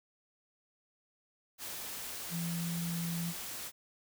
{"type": "tone in noise", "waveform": "sine", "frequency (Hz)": 169.5, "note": "E3", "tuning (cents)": 49, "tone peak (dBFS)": -34, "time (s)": [2.3, 3.34], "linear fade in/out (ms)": 50, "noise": "white", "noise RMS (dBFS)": -42, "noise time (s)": [1.58, 3.72], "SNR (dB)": 5, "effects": []}